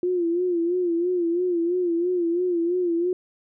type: tone with vibrato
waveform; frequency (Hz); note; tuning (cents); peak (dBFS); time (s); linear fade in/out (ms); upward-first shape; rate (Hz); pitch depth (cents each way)
sine; 349.2; F4; 0; -20; 0.03-3.13; 2; sine; 3; 78
effects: none